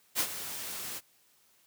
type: noise with ADSR envelope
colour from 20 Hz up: white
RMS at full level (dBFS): -27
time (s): 0.15-1.01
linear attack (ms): 47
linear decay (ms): 66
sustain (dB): -12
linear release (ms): 40
effects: white hiss -66 dBFS RMS until 1.66 s + high-pass 80 Hz 12 dB/octave